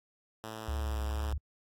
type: tone with pitch glide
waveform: 5% pulse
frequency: 110 to 107.36 Hz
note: A2 to A2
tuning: 0 to -42 cents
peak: -29 dBFS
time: 0.44-1.33 s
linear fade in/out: 0 ms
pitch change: -42 cents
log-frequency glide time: 0.62-1.07 s
type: tone with vibrato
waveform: sine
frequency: 69.3 Hz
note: C#2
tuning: in tune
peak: -31 dBFS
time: 0.68-1.38 s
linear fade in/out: 5 ms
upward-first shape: sine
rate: 2.2 Hz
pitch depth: 47 cents each way
effects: AAC 48 kbps